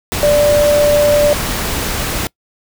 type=tone in noise; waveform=sine; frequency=587.3 Hz; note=D5; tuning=in tune; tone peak=-8 dBFS; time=0.23-1.33 s; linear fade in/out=0 ms; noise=pink; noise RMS=-19 dBFS; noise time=0.12-2.27 s; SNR=+8 dB; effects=noise-tail reverb RT60 0.1 s tail -24 dB re dry